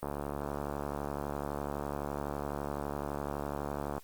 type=click train; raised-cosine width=1 ms; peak=-21 dBFS; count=285; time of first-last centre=0.03-3.98 s; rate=71.9 Hz; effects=white hiss -60 dBFS RMS until 4.03 s + Opus 24 kbps